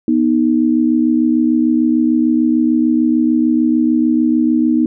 sine tone pair together, 244.4 / 311.1 Hz, B3 / D#4, -18 / 0 cents, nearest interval major third, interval 418 cents, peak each -13 dBFS, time 0.08-4.86 s, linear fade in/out 2 ms, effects none

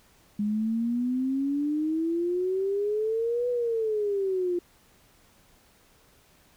sine exponential two-way sweep, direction up then down, 204.9 to 493.9 to 347 Hz, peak -24 dBFS, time 0.39-4.59 s, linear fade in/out 5 ms, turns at 3.49 s, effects pink hiss -60 dBFS RMS until 6.56 s

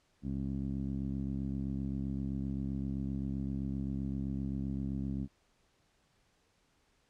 15% pulse tone with low-pass filter, 67.7 Hz, C#2, 40 cents flat, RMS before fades -36 dBFS, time 0.22-5.28 s, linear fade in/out 50 ms, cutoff 250 Hz, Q 2.2, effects pink hiss -72 dBFS RMS until 7.09 s + low-pass 8000 Hz 12 dB/octave

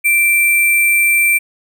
sine tone with sample-and-hold, 2349 Hz, D7, in tune, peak -9 dBFS, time 0.04-1.39 s, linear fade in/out 20 ms, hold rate 11025 Hz, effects none

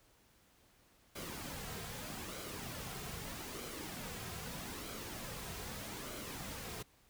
pink noise with flanger, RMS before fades -45 dBFS, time 1.15-6.83 s, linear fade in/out 10 ms, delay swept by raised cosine 1.1 to 3.5 ms, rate 0.8 Hz, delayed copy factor -0.5, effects pink hiss -68 dBFS RMS until 7.09 s

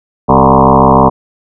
sine tone with frequency modulation, 587.3 Hz, D5, in tune, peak -3 dBFS, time 0.28-1.1 s, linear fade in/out 20 ms, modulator 66.6 Hz, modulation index 7.2, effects none

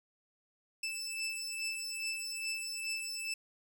20% pulse beating tone pair, 2637 / 2639.4 Hz, E7 / E7, 0 / +2 cents, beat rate 2.4 Hz, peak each -34 / -36 dBFS, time 0.83-3.34 s, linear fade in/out 5 ms, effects none

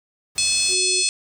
pink noise, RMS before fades -43 dBFS, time 0.35-0.75 s, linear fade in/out 10 ms
harmonic tone, 859 Hz, A5, 42 cents flat, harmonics 3 / 4 / 5 / 6 / 7 / 8 / 9 / 10, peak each -26 / -29 / -23 / -27 / -27 / -33 / -28 / -23 dBFS, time 0.38-1.09 s, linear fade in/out 0 ms
sine tone, 370 Hz, F#4, in tune, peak -28 dBFS, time 0.68-1.04 s, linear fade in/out 50 ms
effects none

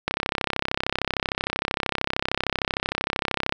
click train, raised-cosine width 0.3 ms, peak -6 dBFS, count 115, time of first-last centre 0.08-3.524 s, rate 33.1 Hz, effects none

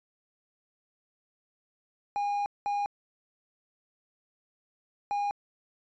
triangle tone bursts at uneven times, 815 Hz, G#5, 33 cents flat, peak -25 dBFS, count 3, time 2.16-2.46 / 2.66-2.86 / 5.11-5.31 s, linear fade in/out 0 ms, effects resampled to 16000 Hz

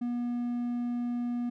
triangle tone, 241.3 Hz, B3, 40 cents flat, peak -27 dBFS, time 0.01-1.5 s, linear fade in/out 10 ms, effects none

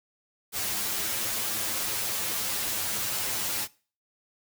white noise with comb filter, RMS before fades -30 dBFS, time 0.52-3.68 s, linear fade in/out 50 ms, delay 9.3 ms, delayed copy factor +0.95, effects noise-tail reverb RT60 0.4 s tail -22 dB re dry

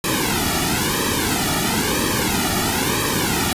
pink noise with flanger, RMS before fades -20 dBFS, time 0.04-3.53 s, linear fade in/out 2 ms, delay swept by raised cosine 1.4 to 1.93 ms, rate 1 Hz, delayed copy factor -0.9, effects resampled to 32000 Hz

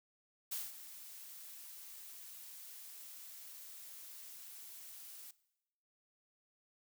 blue noise with ADSR envelope, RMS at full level -39 dBFS, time 0.51-5.31 s, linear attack 13 ms, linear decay 190 ms, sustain -13 dB, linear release 4 ms, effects noise-tail reverb RT60 0.9 s tail -20 dB re dry

